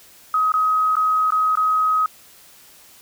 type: tone with dropouts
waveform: sine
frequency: 1265 Hz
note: D#6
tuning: 28 cents sharp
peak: -15 dBFS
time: 0.34-2.06 s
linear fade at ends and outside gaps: 2 ms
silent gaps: 0.52-0.539 / 0.955-0.967 / 1.305-1.321 / 1.554-1.572 s
effects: white hiss -48 dBFS RMS until 3.01 s